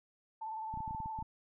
sine tone with vibrato, 880 Hz, A5, in tune, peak -38 dBFS, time 0.41-1.23 s, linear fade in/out 10 ms, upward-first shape square, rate 19 Hz, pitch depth 23 cents each way
clicks, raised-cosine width 5 ms, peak -33 dBFS, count 10, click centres 0.74 / 0.774 / 0.805 / 0.878 / 0.909 / 0.948 / 1.003 / 1.059 / 1.189 / 1.224 s
effects none

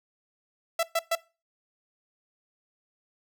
sawtooth tone bursts, 665 Hz, E5, 15 cents sharp, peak -19 dBFS, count 3, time 0.79-1.153 s, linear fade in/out 5 ms, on 41 ms, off 120 ms, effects noise-tail reverb RT60 0.3 s tail -21 dB re dry

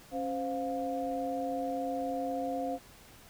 sine tone cluster, 273.2 / 518 / 705 Hz, C#4 / C5 / F5, -25 / -17 / +16 cents, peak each -36 / -36 / -35 dBFS, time 0.11-2.79 s, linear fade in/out 50 ms, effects pink hiss -55 dBFS RMS until 3.29 s

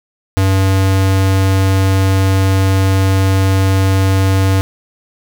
square tone, 96 Hz, G2, 36 cents flat, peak -10 dBFS, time 0.37-4.61 s, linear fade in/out 0 ms, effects none

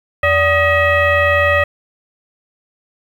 sine tone with frequency modulation, 1244.5 Hz, D#6, in tune, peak -10 dBFS, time 0.23-1.64 s, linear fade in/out 5 ms, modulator 665 Hz, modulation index 1.7, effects 7-bit

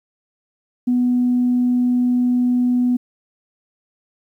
sine tone, 246.9 Hz, B3, in tune, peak -13 dBFS, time 0.87-2.97 s, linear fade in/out 10 ms, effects tanh soft clip ceiling -9 dBFS + 9-bit

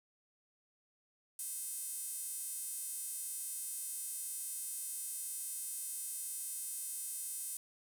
sawtooth tone with high-pass filter, 519 Hz, C5, 14 cents flat, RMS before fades -42 dBFS, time 1.39-7.57 s, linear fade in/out 2 ms, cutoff 9500 Hz, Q 3.2, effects none

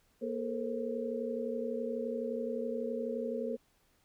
sine tone cluster, 236.8 / 432 / 463.8 / 531 Hz, A#3 / A4 / A#4 / C5, +27 / -32 / -9 / +25 cents, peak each -38 / -40 / -38 / -39 dBFS, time 0.21-3.57 s, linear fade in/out 20 ms, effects pink hiss -71 dBFS RMS until 4.04 s

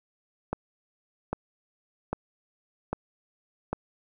click train, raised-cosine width 1 ms, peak -14 dBFS, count 5, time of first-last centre 0.53-3.73 s, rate 1.25 Hz, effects none

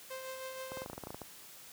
sawtooth tone with tremolo, 523.3 Hz, C5, in tune, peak -36 dBFS, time 0.1-0.85 s, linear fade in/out 10 ms, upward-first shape triangle, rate 6.3 Hz, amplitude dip 45%
clicks, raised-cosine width 1 ms, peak -28 dBFS, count 12, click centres 0.719 / 0.772 / 0.819 / 0.861 / 0.899 / 0.932 / 0.979 / 1.037 / 1.071 / 1.105 / 1.145 / 1.217 s
effects white hiss -53 dBFS RMS until 1.72 s + high-pass 60 Hz 12 dB/octave

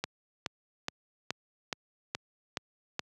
click train, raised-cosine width 0.2 ms, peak -14 dBFS, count 8, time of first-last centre 0.04-2.994 s, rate 2.37 Hz, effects high-pass 100 Hz 12 dB/octave

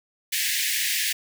pink high-pass noise, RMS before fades -25 dBFS, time 0.32-1.13 s, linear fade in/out 10 ms, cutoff 1700 Hz, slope 96 dB/octave, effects none

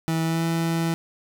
30% pulse tone with pitch glide, 162.5 to 165.53 Hz, E3 to E3, -24 to +8 cents, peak -19 dBFS, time 0.08-0.94 s, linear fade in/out 0 ms, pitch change +32 cents, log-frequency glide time 0.23-0.44 s, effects none

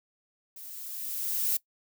violet noise with level ramp, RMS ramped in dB -45 to -26 dBFS, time 0.56-1.57 s, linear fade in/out 5 ms, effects noise-tail reverb RT60 0.1 s tail -21 dB re dry

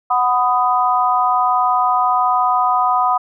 sine chord, B major, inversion second, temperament equal with one note detuned, 740 / 998.7 / 1244.5 Hz, F#5 / B5 / D#6, 0 / +19 / 0 cents, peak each -17 dBFS, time 0.1-3.18 s, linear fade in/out 10 ms, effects none

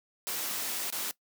white noise with dropouts, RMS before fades -34 dBFS, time 0.27-1.11 s, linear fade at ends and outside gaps 0 ms, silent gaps 0.902-0.925 s, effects noise-tail reverb RT60 0.1 s tail -20 dB re dry + high-pass 200 Hz 12 dB/octave

